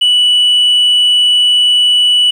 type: tone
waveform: sine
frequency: 2957 Hz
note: F#7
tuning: 2 cents flat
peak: -4 dBFS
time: 0.01-2.31 s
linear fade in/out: 10 ms
effects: tanh soft clip ceiling -5 dBFS + 7-bit